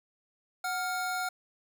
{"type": "tone pair together", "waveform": "square", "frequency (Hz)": [739.1, 1400], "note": ["F#5", "F6"], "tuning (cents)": [-2, 4], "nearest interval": "major seventh", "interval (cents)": 1106, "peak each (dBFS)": [-34, -34], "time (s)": [0.64, 1.29], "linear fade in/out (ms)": 5, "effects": []}